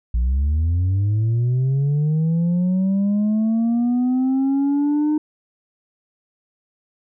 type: linear sweep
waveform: sine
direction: up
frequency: 56.5 to 306.1 Hz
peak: -13 dBFS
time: 0.14-5.18 s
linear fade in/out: 5 ms
effects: tanh soft clip ceiling -15 dBFS